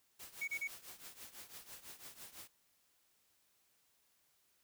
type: noise with tremolo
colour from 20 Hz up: white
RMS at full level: -50 dBFS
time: 0.19-2.48 s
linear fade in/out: 10 ms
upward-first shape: triangle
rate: 6 Hz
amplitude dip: 85%
type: tone bursts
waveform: triangle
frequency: 2233 Hz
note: C#7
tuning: 12 cents sharp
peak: -35 dBFS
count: 3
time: 0.41-0.678 s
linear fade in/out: 10 ms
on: 68 ms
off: 32 ms
effects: white hiss -75 dBFS RMS until 4.63 s